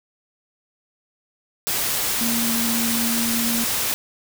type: tone in noise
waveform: sine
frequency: 231.7 Hz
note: A#3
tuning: 10 cents flat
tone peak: -23 dBFS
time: 2.21-3.64 s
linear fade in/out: 0 ms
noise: white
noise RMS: -23 dBFS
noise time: 1.67-3.94 s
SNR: -3 dB
effects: none